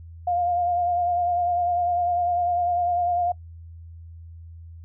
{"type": "tone with vibrato", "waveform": "sine", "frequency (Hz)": 704, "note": "F5", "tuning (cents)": 14, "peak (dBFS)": -20, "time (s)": [0.27, 3.32], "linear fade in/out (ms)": 5, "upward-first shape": "sine", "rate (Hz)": 10, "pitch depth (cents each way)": 30, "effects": ["noise-tail reverb RT60 0.1 s tail -23 dB re dry", "added 83 Hz sine -39 dBFS peak until 4.84 s"]}